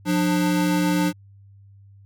square tone pair together, 177.6 / 298.4 Hz, F3 / D4, +29 / +28 cents, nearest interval major sixth, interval 899 cents, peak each -22 dBFS, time 0.05-1.13 s, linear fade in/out 50 ms, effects added 99 Hz sine -46 dBFS peak until 2.05 s

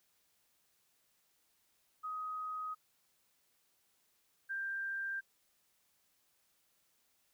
sine tone pair in turn, 1257 / 1583.7 Hz, D#6 / G6, +17 / +17 cents, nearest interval major third, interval 400 cents, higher second, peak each -38 / -36 dBFS, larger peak second, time 2.03-2.75 / 4.49-5.21 s, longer neither, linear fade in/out 20 ms, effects white hiss -75 dBFS RMS until 7.33 s

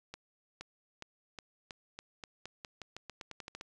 accelerating click train, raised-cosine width 0.2 ms, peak -26 dBFS, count 18, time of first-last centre 0.14-3.611 s, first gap 470 ms, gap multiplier 0.88, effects resampled to 24000 Hz

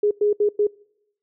sine tone bursts at uneven times, 415.3 Hz, G#4, in tune, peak -15 dBFS, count 4, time 0.03-0.11 / 0.21-0.33 / 0.4-0.49 / 0.59-0.67 s, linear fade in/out 5 ms, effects noise-tail reverb RT60 0.8 s tail -25 dB re dry

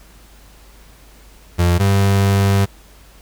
35% pulse tone pair in turn, 87.31 / 98.59 Hz, F2 / G2, 0 / +10 cents, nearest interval major second, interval 210 cents, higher second, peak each -10 dBFS, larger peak neither, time 1.58-1.79 / 1.79-2.66 s, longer second, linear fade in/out 20 ms, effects added 50 Hz sine -44 dBFS peak until 3.21 s + pink hiss -48 dBFS RMS until 3.21 s

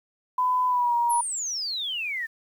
sine tone with pitch glide, 1004 to 947.6 Hz, B5 to A#5, +28 to +28 cents, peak -20 dBFS, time 0.38-1.21 s, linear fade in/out 5 ms, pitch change -100 cents, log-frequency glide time 0.68-0.95 s
sine exponential sweep, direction down, 11540 to 1760 Hz, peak -27 dBFS, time 1.09-2.27 s, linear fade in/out 20 ms
effects 9-bit

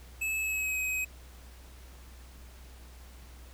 square tone with pitch glide, 2600 to 2530 Hz, E7 to D#7, -24 to +28 cents, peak -30 dBFS, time 0.21-1.05 s, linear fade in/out 10 ms, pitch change -48 cents, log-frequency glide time 0.39-0.78 s, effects added 62 Hz sine -48 dBFS peak until 3.53 s + pink hiss -56 dBFS RMS until 3.53 s

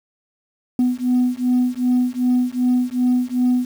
sine beating tone pair, 247.8 / 250.4 Hz, B3 / B3, +6 / +24 cents, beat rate 2.6 Hz, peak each -17 dBFS, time 0.79-3.65 s, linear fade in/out 2 ms, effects tanh soft clip ceiling -11 dBFS + 7-bit

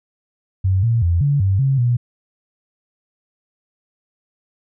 sine tone with pitch steps, 94.5 / 115.8 / 85.7 / 142.7 / 96.7 / 135.5 / 121.3 Hz, F#2 / A#2 / F2 / D3 / G2 / C#3 / B2, +37 / -11 / -32 / -49 / -23 / -39 / -31 cents, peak -13 dBFS, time 0.64-1.97 s, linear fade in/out 10 ms, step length 190 ms, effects none

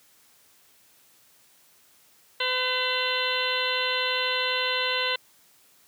harmonic tone with a mistuned harmonic, 507 Hz, B4, 45 cents sharp, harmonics 1 / 2 / 3 / 4 / 5 / 6 / 7 / 8, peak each -32 / -32 / -32 / -32 / -32 / -32 / -32 / -32 dBFS, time 2.4-5.16 s, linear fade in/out 5 ms, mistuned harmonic 5, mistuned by +110 cents, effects white hiss -59 dBFS RMS until 5.87 s + high-pass 80 Hz 12 dB/octave

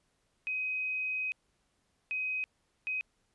sine tone bursts at uneven times, 2521 Hz, D#7, 22 cents sharp, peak -31 dBFS, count 3, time 0.47-1.32 / 2.11-2.44 / 2.87-3.01 s, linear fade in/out 0 ms, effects pink hiss -75 dBFS RMS until 3.34 s + resampled to 24000 Hz

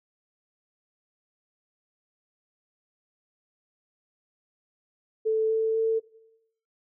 sine tone with pitch steps, 440 / 443.6 / 447.2 Hz, A4 / A4 / A4, 0 / +14 / +28 cents, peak -21 dBFS, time 5.25-6 s, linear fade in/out 20 ms, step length 250 ms, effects noise-tail reverb RT60 0.8 s tail -19 dB re dry

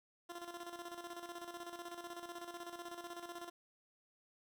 15% pulse tone with tremolo, 345.9 Hz, F4, 17 cents flat, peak -38 dBFS, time 0.29-3.5 s, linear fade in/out 10 ms, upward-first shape square, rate 16 Hz, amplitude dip 60%, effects none

